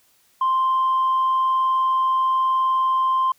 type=tone; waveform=sine; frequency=1046.5 Hz; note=C6; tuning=in tune; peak=-15 dBFS; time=0.41-3.32 s; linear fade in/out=5 ms; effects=tanh soft clip ceiling -14 dBFS + white hiss -60 dBFS RMS until 3.38 s